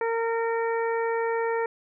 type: harmonic tone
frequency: 458.5 Hz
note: A#4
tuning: 29 cents flat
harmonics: 1 / 2 / 3 / 4 / 5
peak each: -25 / -30 / -37 / -35 / -41 dBFS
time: 0.01-1.66 s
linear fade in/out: 2 ms
effects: none